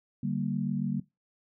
sine chord, G minor, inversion second, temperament equal with one note detuned, 146.83 / 194.19 / 233.1 Hz, D3 / G3 / Bb3, 0 / -16 / 0 cents, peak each -32 dBFS, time 0.23-1 s, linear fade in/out 5 ms, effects noise-tail reverb RT60 0.2 s tail -19 dB re dry

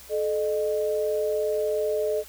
sine tone pair together, 431.6 / 610 Hz, A4 / D#5, -33 / -34 cents, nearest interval tritone, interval 599 cents, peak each -25 / -26 dBFS, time 0.09-2.24 s, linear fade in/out 50 ms, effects added 60 Hz sine -53 dBFS peak until 2.28 s + white hiss -47 dBFS RMS until 2.28 s

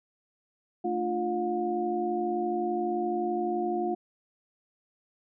sine tone cluster, 222.6 / 297.7 / 349.4 / 717 Hz, A3 / D4 / F4 / F5, +20 / +24 / +1 / +45 cents, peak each -35 / -38 / -29 / -31 dBFS, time 0.84-3.95 s, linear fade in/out 10 ms, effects none

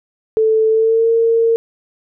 sine tone with pitch glide, 440 to 457.4 Hz, A4 to A#4, 0 to -33 cents, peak -10 dBFS, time 0.37-1.56 s, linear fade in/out 0 ms, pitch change +67 cents, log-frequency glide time 0.69-1.09 s, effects none

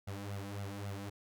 sawtooth tone with flanger, 100.2 Hz, G2, 38 cents sharp, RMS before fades -42 dBFS, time 0.07-1.1 s, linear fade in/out 10 ms, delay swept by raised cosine 1.4 to 3.9 ms, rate 3.7 Hz, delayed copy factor +0.85, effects none

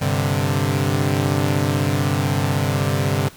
sawtooth chord, G suspended fourth, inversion none, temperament equal, 98 / 130.81 / 146.83 Hz, G2 / C3 / D3, 0 / 0 / 0 cents, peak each -18 dBFS, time 0.01-3.29 s, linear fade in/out 10 ms, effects pink hiss -44 dBFS RMS until 3.36 s

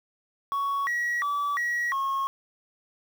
sine tone with pitch steps, 1116 / 1915 / 1151 / 1913 / 1087 Hz, C#6 / A#6 / D6 / A#6 / C#6, +11 / +46 / -35 / +44 / -34 cents, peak -22 dBFS, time 0.52-2.27 s, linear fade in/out 0 ms, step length 350 ms, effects tanh soft clip ceiling -24 dBFS + 8-bit

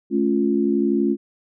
sine chord, A augmented, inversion none, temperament equal with one note detuned, 216.2 / 277.2 / 349.2 Hz, A3 / C#4 / E#4, -30 / 0 / 0 cents, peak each -21 dBFS, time 0.1-1.17 s, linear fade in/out 50 ms, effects none

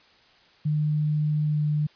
sine tone with pitch glide, 151.2 to 150.16 Hz, D#3 to D3, -49 to +39 cents, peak -21 dBFS, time 0.65-1.87 s, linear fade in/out 10 ms, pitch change -12 cents, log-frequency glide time 1.45-1.62 s, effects white hiss -57 dBFS RMS until 1.95 s + resampled to 11025 Hz

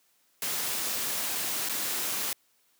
white noise with dropouts, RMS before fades -31 dBFS, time 0.42-2.33 s, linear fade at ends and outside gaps 2 ms, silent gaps 1.689-1.694 s, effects white hiss -68 dBFS RMS until 2.79 s + high-pass 150 Hz 12 dB/octave

